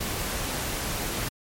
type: noise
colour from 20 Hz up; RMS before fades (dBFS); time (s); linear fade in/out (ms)
pink; -30; 0-1.29; 10
effects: MP3 64 kbps